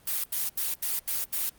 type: noise bursts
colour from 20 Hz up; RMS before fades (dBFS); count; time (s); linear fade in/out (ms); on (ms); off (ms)
blue; -29; 6; 0.07-1.495; 5; 170; 81
effects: pink hiss -58 dBFS RMS until 1.58 s + Opus 32 kbps